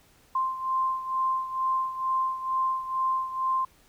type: beating tone pair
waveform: sine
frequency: 1046.5 / 1048.7 Hz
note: C6 / C6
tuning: 0 / +4 cents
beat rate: 2.2 Hz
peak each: -26 / -31 dBFS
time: 0.35-3.65 s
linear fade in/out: 5 ms
effects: pink hiss -60 dBFS RMS until 3.88 s